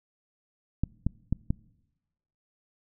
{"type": "clicks", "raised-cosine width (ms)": 5, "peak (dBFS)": -13, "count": 4, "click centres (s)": [0.836, 1.066, 1.326, 1.505], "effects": ["noise-tail reverb RT60 1.0 s tail -24 dB re dry"]}